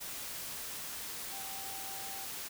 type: tone in noise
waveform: sine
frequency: 780 Hz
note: G5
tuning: 9 cents flat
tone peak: -48 dBFS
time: 1.31-2.26 s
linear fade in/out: 20 ms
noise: white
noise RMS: -42 dBFS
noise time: 0-2.49 s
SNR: -9 dB
effects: none